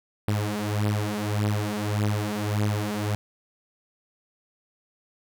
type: beating tone pair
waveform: sawtooth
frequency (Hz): 103.83 / 105.53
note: G#2 / G#2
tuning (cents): 0 / +28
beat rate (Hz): 1.7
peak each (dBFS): -23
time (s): 0.28-3.15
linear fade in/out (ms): 0
effects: none